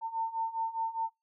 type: beating tone pair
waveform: sine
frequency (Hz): 900 / 904.9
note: A5 / A5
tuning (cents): +39 / +48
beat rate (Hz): 4.9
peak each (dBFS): -35 / -32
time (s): 0.01-1.1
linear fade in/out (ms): 50
effects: noise-tail reverb RT60 0.2 s tail -22 dB re dry